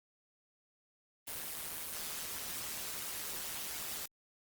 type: noise with amplitude modulation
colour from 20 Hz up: white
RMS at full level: -38 dBFS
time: 1.27-4.06 s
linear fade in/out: 5 ms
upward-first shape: sine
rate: 157 Hz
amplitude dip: 75%
effects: Opus 24 kbps